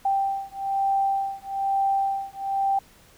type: beating tone pair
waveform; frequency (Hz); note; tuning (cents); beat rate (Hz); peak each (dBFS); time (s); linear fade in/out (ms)
sine; 784 / 785.1; G5 / G5; 0 / +2; 1.1; -25; 0.05-2.79; 5
effects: pink hiss -54 dBFS RMS until 3.17 s